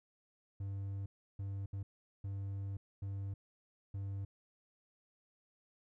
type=tone bursts at uneven times; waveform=triangle; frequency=98.5 Hz; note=G2; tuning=9 cents sharp; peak=-36 dBFS; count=6; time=0.6-1.06 / 1.39-1.66 / 1.73-1.83 / 2.24-2.77 / 3.02-3.34 / 3.94-4.25 s; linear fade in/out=5 ms; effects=none